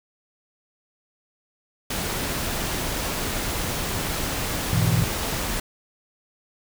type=noise; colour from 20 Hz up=pink; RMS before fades=-27 dBFS; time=1.9-5.6 s; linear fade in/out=5 ms
type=chord; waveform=sine; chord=E major; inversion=first; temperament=equal; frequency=103.83 / 123.47 / 164.81 Hz; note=G#2 / B2 / E3; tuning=0 / 0 / 0 cents; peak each=-23 dBFS; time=4.73-5.04 s; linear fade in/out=0 ms
effects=none